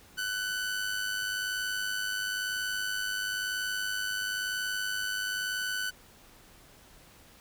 sawtooth tone with amplitude modulation, 1500 Hz, F#6, 23 cents sharp, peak -25 dBFS, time 0.17-5.91 s, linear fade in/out 20 ms, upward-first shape sine, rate 101 Hz, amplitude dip 45%, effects pink hiss -56 dBFS RMS until 7.4 s

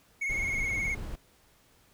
triangle tone with vibrato, 2182 Hz, C#7, 28 cents flat, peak -27 dBFS, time 0.21-0.95 s, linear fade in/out 10 ms, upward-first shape sine, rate 19 Hz, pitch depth 44 cents each way
brown noise, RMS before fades -37 dBFS, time 0.29-1.16 s, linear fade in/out 10 ms
effects pink hiss -63 dBFS RMS until 1.93 s

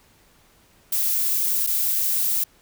violet noise with dropouts, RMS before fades -22 dBFS, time 0.92-2.44 s, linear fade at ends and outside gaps 5 ms, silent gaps 1.666-1.672 s, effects pink hiss -57 dBFS RMS until 2.61 s

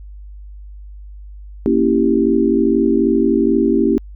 sine chord, A# diminished seventh, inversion none, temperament equal, 233.1 / 277.2 / 329.6 / 392 Hz, A#3 / C#4 / E4 / G4, 0 / 0 / 0 / 0 cents, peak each -17 dBFS, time 1.66-3.98 s, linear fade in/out 0 ms, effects added 50 Hz sine -32 dBFS peak until 4.15 s

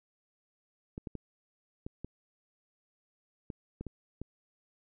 clicks, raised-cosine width 3 ms, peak -26 dBFS, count 9, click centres 0.979 / 1.072 / 1.153 / 1.865 / 2.046 / 3.502 / 3.81 / 3.867 / 4.216 s, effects none

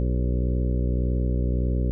harmonic tone with a mistuned harmonic, 61.74 Hz, B1, in tune, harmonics 1 / 2 / 3 / 4 / 5 / 6 / 7 / 8 / 9, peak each -22 / -28 / -32 / -34 / -36 / -38 / -39 / -40 / -41 dBFS, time 0-1.91 s, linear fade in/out 0 ms, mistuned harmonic 7, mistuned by -51 cents, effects none

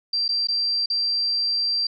sine tone with dropouts, 4711 Hz, D8, 5 cents sharp, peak -20 dBFS, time 0.13-1.87 s, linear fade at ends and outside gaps 5 ms, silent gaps 0.281-0.289 / 0.472-0.485 / 0.86-0.9 s, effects none

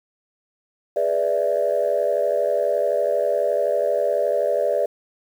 sine chord, E dominant seventh, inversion first, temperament equal, 415.3 / 493.9 / 587.3 / 659.3 Hz, G#4 / B4 / D5 / E5, 0 / 0 / 0 / 0 cents, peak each -26 / -24 / -20 / -24 dBFS, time 0.96-4.86 s, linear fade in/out 5 ms, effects tanh soft clip ceiling -10 dBFS + 8-bit

